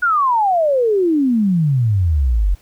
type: exponential sweep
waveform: sine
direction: down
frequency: 1480 to 43.65 Hz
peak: -12 dBFS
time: 0.02-2.55 s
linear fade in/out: 10 ms
effects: pink hiss -52 dBFS RMS until 2.61 s